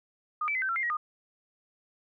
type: tone with pitch steps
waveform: sine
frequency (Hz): 1227 / 2316 / 2041 / 1546 / 1353 / 2110 / 1902 / 1222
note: D#6 / D7 / C7 / G6 / E6 / C7 / A#6 / D#6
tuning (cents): -25 / -25 / -44 / -24 / +45 / +14 / +34 / -32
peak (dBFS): -27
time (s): 0.41-0.97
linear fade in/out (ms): 5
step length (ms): 70
effects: none